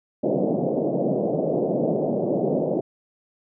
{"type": "band-pass noise", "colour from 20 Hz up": "white", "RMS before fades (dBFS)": -23, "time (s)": [0.23, 2.81], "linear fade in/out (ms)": 10, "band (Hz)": [140, 640], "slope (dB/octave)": 48, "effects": []}